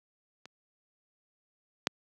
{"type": "clicks", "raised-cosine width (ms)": 0.2, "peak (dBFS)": [-29, -7], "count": 2, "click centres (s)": [0.456, 1.871], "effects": ["high-pass 150 Hz 12 dB/octave"]}